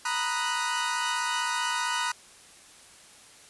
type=chord; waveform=sawtooth; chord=B major seventh; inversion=third; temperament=equal; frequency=932.3 / 987.8 / 1244.5 / 1480 Hz; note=A#5 / B5 / D#6 / F#6; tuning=0 / 0 / 0 / 0 cents; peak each=-29 / -28 / -30 / -28 dBFS; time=0.05-2.12 s; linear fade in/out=5 ms; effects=white hiss -52 dBFS RMS until 3.49 s + resampled to 24000 Hz